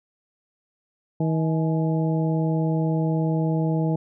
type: harmonic tone with a mistuned harmonic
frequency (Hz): 159.8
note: D#3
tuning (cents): +47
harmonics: 1 / 2 / 3 / 4 / 5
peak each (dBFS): -21 / -27 / -31 / -33 / -35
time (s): 1.2-3.96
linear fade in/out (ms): 5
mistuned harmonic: 5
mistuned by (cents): +84
effects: none